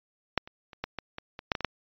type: clicks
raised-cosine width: 0.3 ms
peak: -7 / -29 / -30 / -15 / -18 / -21 / -23 / -8 / -14 / -18 / -9 dBFS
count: 11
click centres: 0.377 / 0.475 / 0.732 / 0.84 / 0.987 / 1.184 / 1.391 / 1.518 / 1.552 / 1.607 / 1.647 s
effects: resampled to 11025 Hz